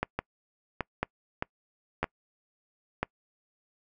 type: two click trains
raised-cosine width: 0.5 ms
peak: -12 / -14 dBFS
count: 4 / 4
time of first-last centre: 0.03-3.03 / 0.19-2.042 s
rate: 1 / 1.62 Hz
effects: noise-tail reverb RT60 0.1 s tail -26 dB re dry